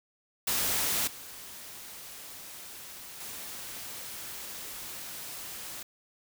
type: noise with level steps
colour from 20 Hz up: white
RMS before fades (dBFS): -29 / -45 / -41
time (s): 0.47-5.83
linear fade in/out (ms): 5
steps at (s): 1.07 / 3.2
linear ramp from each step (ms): 5
effects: none